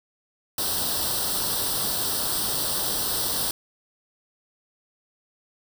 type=noise with comb filter; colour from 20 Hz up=white; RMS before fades=-26 dBFS; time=0.58-3.51 s; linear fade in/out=2 ms; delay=0.22 ms; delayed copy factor=+0.8; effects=none